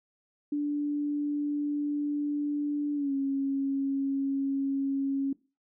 sine tone with pitch glide, 292.1 to 274.1 Hz, D4 to C#4, -9 to -19 cents, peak -26 dBFS, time 0.52-5.33 s, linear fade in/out 5 ms, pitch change -110 cents, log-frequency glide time 2.95-3.13 s, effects noise-tail reverb RT60 0.3 s tail -20 dB re dry

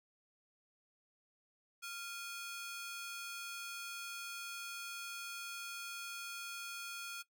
sawtooth ring-modulated tone, 1926 Hz, B6, 44 cents flat, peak -36 dBFS, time 1.82-7.23 s, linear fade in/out 20 ms, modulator 540 Hz, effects noise-tail reverb RT60 0.1 s tail -18 dB re dry

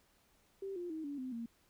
sine tone with pitch steps, 390 / 351.5 / 316.8 / 285.5 / 257.3 / 231.9 Hz, G4 / F4 / D#4 / D4 / C4 / A#3, -9 / +11 / +31 / -49 / -29 / -9 cents, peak -39 dBFS, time 0.62-1.46 s, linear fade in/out 5 ms, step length 140 ms, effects pink hiss -71 dBFS RMS until 1.69 s

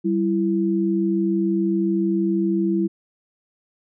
sine tone pair together, 193.6 / 333.4 Hz, G3 / E4, -21 / +20 cents, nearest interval major sixth, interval 941 cents, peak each -21 / -20 dBFS, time 0.04-2.88 s, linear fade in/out 20 ms, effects none

